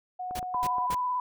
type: tone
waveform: sine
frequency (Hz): 732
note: F#5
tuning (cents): -19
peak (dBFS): -32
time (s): 0.19-0.87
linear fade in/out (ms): 10
type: click train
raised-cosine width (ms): 1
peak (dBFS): -27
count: 6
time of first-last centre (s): 0.31-0.902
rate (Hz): 8.45
type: noise bursts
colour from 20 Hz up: pink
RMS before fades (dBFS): -36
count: 3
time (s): 0.35-0.948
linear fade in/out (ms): 5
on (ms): 46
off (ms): 230
type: tone with vibrato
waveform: sine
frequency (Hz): 995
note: B5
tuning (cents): +13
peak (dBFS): -26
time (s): 0.54-1.2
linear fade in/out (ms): 2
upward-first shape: square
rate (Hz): 18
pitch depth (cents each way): 15
effects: none